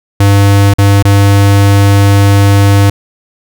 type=tone with dropouts; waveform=square; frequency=100 Hz; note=G2; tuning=35 cents sharp; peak=-4 dBFS; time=0.2-2.9 s; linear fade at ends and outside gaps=5 ms; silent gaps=0.738-0.784 / 1.026-1.05 s; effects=none